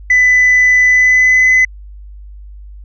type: tone with pitch glide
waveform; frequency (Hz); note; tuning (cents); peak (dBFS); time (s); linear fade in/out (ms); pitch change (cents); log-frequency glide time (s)
sine; 1998 to 2021; B6 to B6; +20 to +39; -4; 0.1-1.65; 5; +19; 0.87-1.51
effects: tanh soft clip ceiling -4 dBFS + added 50 Hz sine -30 dBFS peak until 2.84 s